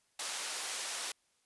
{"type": "band-pass noise", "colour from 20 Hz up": "white", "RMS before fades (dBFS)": -39, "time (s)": [0.19, 1.12], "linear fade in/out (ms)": 5, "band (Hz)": [530, 9700], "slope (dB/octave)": 12, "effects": ["white hiss -74 dBFS RMS until 1.45 s", "resampled to 24000 Hz"]}